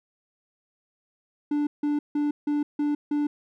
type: tone bursts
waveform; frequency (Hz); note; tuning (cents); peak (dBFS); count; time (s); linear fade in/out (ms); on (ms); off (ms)
triangle; 293.7; D4; 0; -20; 6; 1.51-3.27; 5; 160; 160
effects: none

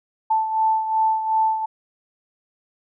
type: beating tone pair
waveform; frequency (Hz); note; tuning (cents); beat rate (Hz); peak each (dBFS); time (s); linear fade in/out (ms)
sine; 880 / 882.7; A5 / A5; 0 / +5; 2.7; -18 / -25; 0.3-1.66; 10
effects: none

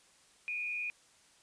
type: tone with frequency modulation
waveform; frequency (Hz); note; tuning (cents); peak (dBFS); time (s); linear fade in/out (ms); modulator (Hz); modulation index
sine; 2443; D#7; -32; -34; 0.48-0.9; 0; 118; 0.52
effects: white hiss -64 dBFS RMS until 1.42 s + resampled to 22050 Hz

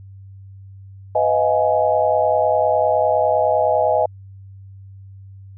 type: chord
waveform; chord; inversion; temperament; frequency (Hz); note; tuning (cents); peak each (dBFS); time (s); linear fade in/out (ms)
sine; F half-diminished seventh; second; just; 502.9 / 628.6 / 698.5 / 838.1; Cb5 / Eb5 / F5 / Ab5; +31 / +18 / 0 / +16; -21 / -17 / -22 / -20; 1.15-4.06; 5
effects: added 97 Hz sine -37 dBFS peak until 5.57 s

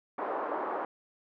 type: band-pass noise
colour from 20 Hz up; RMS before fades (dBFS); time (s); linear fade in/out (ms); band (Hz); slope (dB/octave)
white; -34; 0.18-0.85; 2; 330 to 1100; 24
effects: none

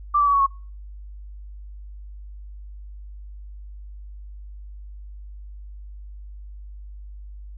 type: tone with pitch steps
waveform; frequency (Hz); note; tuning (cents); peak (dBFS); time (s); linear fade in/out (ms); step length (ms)
sine; 1174.7 / 1155.2 / 1136 / 1117.1 / 1098.6; D6 / D6 / C#6 / C#6 / C#6; 0 / -29 / +42 / +13 / -16; -15; 0.14-0.465; 10; 65
effects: noise-tail reverb RT60 0.4 s tail -25 dB re dry + added 50 Hz sine -36 dBFS peak until 7.57 s

